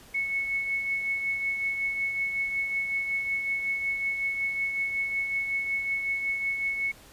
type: tone with tremolo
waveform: sine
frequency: 2203 Hz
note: C#7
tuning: 11 cents flat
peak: -24 dBFS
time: 0.14-6.92 s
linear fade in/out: 10 ms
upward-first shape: triangle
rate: 5.4 Hz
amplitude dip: 50%
effects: pink hiss -52 dBFS RMS until 7.12 s + resampled to 32000 Hz